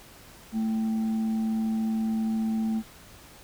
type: tone with frequency modulation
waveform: sine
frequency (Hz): 221.3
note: A3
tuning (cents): +10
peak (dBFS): -24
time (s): 0.52-2.83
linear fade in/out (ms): 50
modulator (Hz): 557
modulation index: 0.2
effects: pink hiss -50 dBFS RMS until 3.43 s